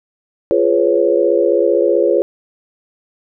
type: chord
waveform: sine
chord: C# dominant seventh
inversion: first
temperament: just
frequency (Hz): 346.5 / 415.8 / 498.9 / 554.4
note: E#4 / G#4 / B4 / C#5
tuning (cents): -14 / +2 / +17 / 0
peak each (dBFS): -16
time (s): 0.51-2.22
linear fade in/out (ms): 0
effects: none